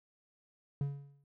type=tone with exponential decay; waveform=triangle; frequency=141 Hz; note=C#3; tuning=30 cents sharp; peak=-27 dBFS; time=0.81-1.24 s; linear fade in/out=2 ms; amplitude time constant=93 ms; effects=none